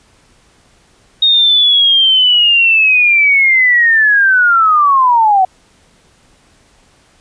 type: linear sweep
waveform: sine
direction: down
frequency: 3729 to 734 Hz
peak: -6 dBFS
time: 1.22-5.45 s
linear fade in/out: 5 ms
effects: pink hiss -50 dBFS RMS until 7.2 s + resampled to 22050 Hz